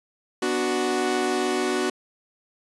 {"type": "chord", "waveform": "sawtooth", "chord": "B minor", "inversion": "none", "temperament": "equal", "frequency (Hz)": [246.9, 293.7, 370], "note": ["B3", "D4", "F#4"], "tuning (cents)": [0, 0, 0], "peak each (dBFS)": [-25, -25, -20], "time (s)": [0.42, 1.9], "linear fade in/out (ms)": 5, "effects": ["resampled to 24000 Hz"]}